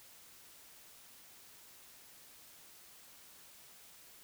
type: silence
effects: white hiss -58 dBFS RMS until 4.23 s